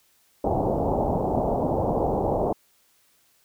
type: low-pass noise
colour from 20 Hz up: white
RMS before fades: -24 dBFS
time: 0.44-2.53 s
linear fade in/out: 5 ms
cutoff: 840 Hz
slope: 48 dB/octave
effects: white hiss -63 dBFS RMS until 3.44 s